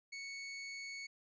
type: tone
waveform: sawtooth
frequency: 2217 Hz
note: C#7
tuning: in tune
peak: -40 dBFS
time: 0.12-1.07 s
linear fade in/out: 10 ms
effects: resampled to 16000 Hz